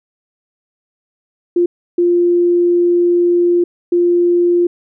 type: tone bursts at uneven times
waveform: sine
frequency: 349.2 Hz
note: F4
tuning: in tune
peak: -9 dBFS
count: 3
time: 1.56-1.66 / 1.98-3.64 / 3.92-4.67 s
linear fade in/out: 5 ms
effects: none